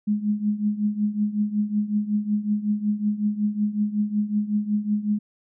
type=tone with tremolo; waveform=sine; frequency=209.1 Hz; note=G#3; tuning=12 cents sharp; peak=-17 dBFS; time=0.07-5.19 s; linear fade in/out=10 ms; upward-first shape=triangle; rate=5.4 Hz; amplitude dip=85%; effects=none